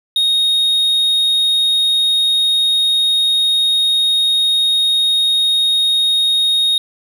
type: tone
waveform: triangle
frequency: 3729 Hz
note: A#7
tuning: in tune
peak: -10 dBFS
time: 0.16-6.78 s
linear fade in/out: 2 ms
effects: none